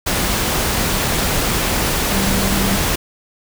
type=tone in noise; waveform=sine; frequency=194.5 Hz; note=G3; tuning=13 cents flat; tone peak=-19 dBFS; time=2.11-2.78 s; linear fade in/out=10 ms; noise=pink; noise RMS=-18 dBFS; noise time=0.06-2.96 s; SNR=-4 dB; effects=none